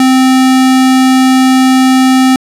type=tone; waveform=square; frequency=260 Hz; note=C4; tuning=11 cents flat; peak=-5 dBFS; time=0-2.36 s; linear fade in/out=2 ms; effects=low-pass 12000 Hz 12 dB/octave